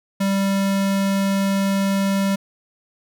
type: tone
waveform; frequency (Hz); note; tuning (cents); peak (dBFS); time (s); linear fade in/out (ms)
square; 196; G3; 0; -18; 0.2-2.36; 10
effects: none